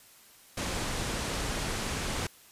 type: low-pass noise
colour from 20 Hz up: pink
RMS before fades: -33 dBFS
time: 0.57-2.27 s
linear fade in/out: 5 ms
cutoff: 9700 Hz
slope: 24 dB/octave
effects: white hiss -56 dBFS RMS until 2.51 s + resampled to 32000 Hz